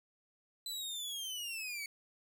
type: linear sweep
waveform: sawtooth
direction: down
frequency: 4028 to 2217 Hz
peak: -36 dBFS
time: 0.66-1.86 s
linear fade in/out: 2 ms
effects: none